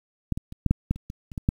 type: clicks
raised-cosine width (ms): 5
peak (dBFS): -11 / -18 / -25 / -8 / -6 / -9 / -26 / -22 / -28 / -17 / -8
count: 11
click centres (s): 0.323 / 0.375 / 0.524 / 0.663 / 0.71 / 0.91 / 0.96 / 1.101 / 1.318 / 1.378 / 1.489
effects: 8-bit